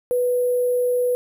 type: tone with sample-and-hold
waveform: sine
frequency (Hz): 493.9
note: B4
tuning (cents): 0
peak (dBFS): -17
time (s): 0.11-1.15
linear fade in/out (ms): 0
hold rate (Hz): 11025
effects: none